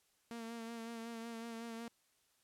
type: tone with vibrato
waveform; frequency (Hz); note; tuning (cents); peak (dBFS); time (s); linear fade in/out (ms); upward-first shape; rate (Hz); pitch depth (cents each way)
sawtooth; 230; A#3; -23; -40; 0.31-1.88; 0; sine; 5.4; 30
effects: white hiss -75 dBFS RMS until 2.43 s + low-pass 12000 Hz 12 dB/octave